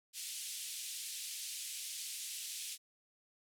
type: band-pass noise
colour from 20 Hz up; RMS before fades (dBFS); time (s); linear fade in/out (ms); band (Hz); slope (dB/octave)
white; -44; 0.13-2.78; 50; 2600 to 11000; 24
effects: none